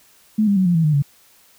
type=tone with pitch steps; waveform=sine; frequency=215.3 / 200.9 / 187.43 / 174.88 / 163.17 / 152.24 / 142.05 Hz; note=A3 / G3 / F#3 / F3 / E3 / D#3 / C#3; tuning=-37 / +43 / +23 / +3 / -17 / -37 / +43 cents; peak=-13 dBFS; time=0.38-1.024 s; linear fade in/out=10 ms; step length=92 ms; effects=white hiss -53 dBFS RMS until 1.58 s